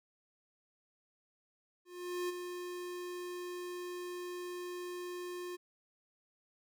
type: tone with ADSR envelope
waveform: square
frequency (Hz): 356.3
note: F4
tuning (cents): +35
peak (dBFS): -34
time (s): 1.85-5.57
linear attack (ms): 440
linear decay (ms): 21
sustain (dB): -7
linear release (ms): 21
effects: none